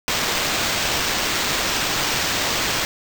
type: noise with sample-and-hold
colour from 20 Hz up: violet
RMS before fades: -22 dBFS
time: 0.08-2.85 s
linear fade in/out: 0 ms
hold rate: 11025 Hz
effects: none